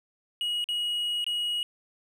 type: tone with dropouts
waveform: triangle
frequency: 2900 Hz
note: F#7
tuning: 35 cents flat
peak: -25 dBFS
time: 0.41-1.63 s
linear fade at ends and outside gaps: 1 ms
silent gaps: 0.642-0.688 / 1.243-1.265 s
effects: none